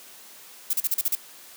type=noise bursts; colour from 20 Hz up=violet; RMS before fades=-23 dBFS; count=7; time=0.7-1.153 s; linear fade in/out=5 ms; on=33 ms; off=37 ms; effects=white hiss -47 dBFS RMS until 1.56 s + high-pass 200 Hz 12 dB/octave